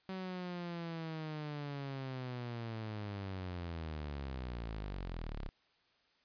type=linear sweep; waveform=sawtooth; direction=down; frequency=190 to 32 Hz; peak=-36 dBFS; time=0.09-5.49 s; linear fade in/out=0 ms; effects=white hiss -72 dBFS RMS until 6.24 s + resampled to 11025 Hz